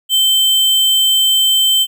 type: tone with sample-and-hold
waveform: sine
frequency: 3100 Hz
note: G7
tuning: 20 cents flat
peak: -9 dBFS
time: 0.09-1.87 s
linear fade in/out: 50 ms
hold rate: 11025 Hz
effects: none